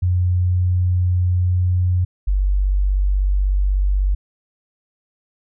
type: tone pair in turn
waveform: sine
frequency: 90.1 / 48.14 Hz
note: F#2 / G1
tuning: -45 / -31 cents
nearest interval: major seventh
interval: 1086 cents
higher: first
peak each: -14 dBFS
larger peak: neither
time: 0.02-2.05 / 2.27-4.15 s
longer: first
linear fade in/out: 10 ms
effects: none